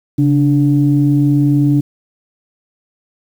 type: tone pair together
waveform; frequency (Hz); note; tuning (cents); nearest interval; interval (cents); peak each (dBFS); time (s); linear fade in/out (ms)
sine; 138.59 / 292.1; C#3 / D4; 0 / -9; octave + minor second; 1291; -11; 0.18-1.81; 10
effects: tanh soft clip ceiling -1 dBFS + 7-bit